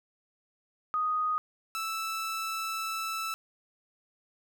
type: tone pair in turn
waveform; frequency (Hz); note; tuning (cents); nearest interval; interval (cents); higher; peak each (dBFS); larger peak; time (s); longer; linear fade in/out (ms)
sine / sawtooth; 1244.5 / 1318.5; D#6 / E6; 0 / 0; minor second; 100; second; -26 / -28; first; 0.94-1.38 / 1.75-3.34; second; 0
effects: none